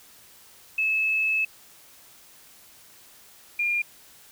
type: tone pair in turn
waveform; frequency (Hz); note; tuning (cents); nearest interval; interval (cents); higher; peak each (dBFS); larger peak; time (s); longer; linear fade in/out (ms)
sine; 2600 / 2409; E7 / D7; -24 / +43; minor second; 133; first; -21 / -22; first; 0.78-1.45 / 3.59-3.82; first; 5
effects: white hiss -52 dBFS RMS until 4.31 s